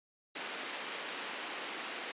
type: band-pass noise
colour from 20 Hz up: white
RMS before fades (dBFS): -42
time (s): 0.35-2.12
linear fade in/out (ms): 10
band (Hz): 240 to 3300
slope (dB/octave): 24
effects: resampled to 8000 Hz